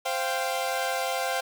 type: chord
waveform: sawtooth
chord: C suspended fourth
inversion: none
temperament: equal with one note detuned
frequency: 523.3 / 692.8 / 784 Hz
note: C5 / F5 / G5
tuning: 0 / -14 / 0 cents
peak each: -27 dBFS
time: 0.05-1.41 s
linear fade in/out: 10 ms
effects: 8-bit